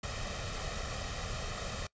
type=noise with comb filter; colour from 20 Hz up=pink; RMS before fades=-38 dBFS; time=0.03-1.87 s; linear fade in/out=5 ms; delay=1.6 ms; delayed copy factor=+0.65; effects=noise-tail reverb RT60 0.1 s tail -22 dB re dry + resampled to 16000 Hz